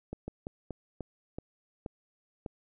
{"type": "slowing click train", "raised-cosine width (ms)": 2, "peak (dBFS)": -24, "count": 8, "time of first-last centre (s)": [0.13, 2.462], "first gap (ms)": 150, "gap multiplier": 1.26, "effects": []}